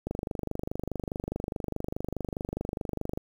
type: click train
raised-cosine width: 2 ms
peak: -18 dBFS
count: 78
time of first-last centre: 0.07-3.175 s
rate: 24.8 Hz
effects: 8-bit